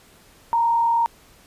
sine tone with frequency modulation, 930 Hz, A#5, 4 cents flat, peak -16 dBFS, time 0.53-1.06 s, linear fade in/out 0 ms, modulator 39 Hz, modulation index 0.41, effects pink hiss -52 dBFS RMS until 1.46 s + resampled to 32000 Hz

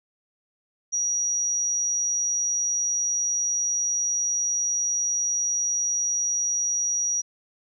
sine tone, 5770 Hz, F#8, 44 cents flat, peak -22 dBFS, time 0.92-7.22 s, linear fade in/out 20 ms, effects none

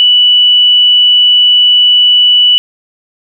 sine tone, 2960 Hz, F#7, in tune, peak -3 dBFS, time 0-2.58 s, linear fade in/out 0 ms, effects none

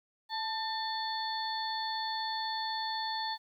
harmonic tone with a mistuned harmonic, 880 Hz, A5, in tune, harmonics 1 / 2 / 4 / 5, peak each -35 / -41 / -41 / -38 dBFS, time 0.29-3.38 s, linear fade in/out 50 ms, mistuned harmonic 2, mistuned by +35 cents, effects 11-bit

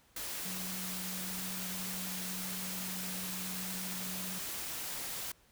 sine tone in noise, 185 Hz, F#3, in tune, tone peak -43 dBFS, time 0.45-4.39 s, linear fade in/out 5 ms, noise white, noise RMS -40 dBFS, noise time 0.16-5.32 s, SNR -6 dB, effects pink hiss -66 dBFS RMS until 5.51 s

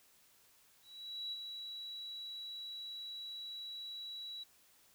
sine tone with ADSR envelope, 3910 Hz, B7, 18 cents flat, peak -38 dBFS, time 0.82-4.44 s, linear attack 500 ms, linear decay 38 ms, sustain -5 dB, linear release 13 ms, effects white hiss -67 dBFS RMS until 4.94 s

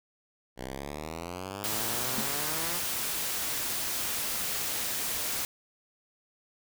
5% pulse exponential sweep, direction up, 61.74 to 178.7 Hz, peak -25 dBFS, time 0.56-2.81 s, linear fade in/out 50 ms
white noise, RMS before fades -32 dBFS, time 1.64-5.45 s, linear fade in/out 0 ms
triangle tone with exponential decay, 220 Hz, A3, in tune, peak -25 dBFS, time 2.18-2.3 s, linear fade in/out 0 ms, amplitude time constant 26 ms
effects none

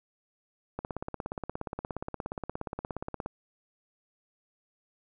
click train, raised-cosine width 1 ms, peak -20 dBFS, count 43, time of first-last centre 0.79-3.261 s, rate 17 Hz, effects none

